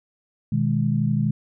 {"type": "chord", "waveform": "sine", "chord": "G# minor", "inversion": "first", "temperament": "equal", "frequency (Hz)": [123.47, 155.56, 207.7], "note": ["B2", "D#3", "G#3"], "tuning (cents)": [0, 0, 0], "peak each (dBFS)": -23, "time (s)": [0.52, 1.31], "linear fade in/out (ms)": 5, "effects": []}